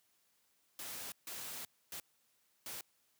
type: noise bursts at uneven times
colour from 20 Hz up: white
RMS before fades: -45 dBFS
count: 4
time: 0.79-1.12 / 1.27-1.65 / 1.92-2 / 2.66-2.81 s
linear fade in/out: 2 ms
effects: white hiss -75 dBFS RMS until 3.19 s + high-pass 80 Hz 12 dB/octave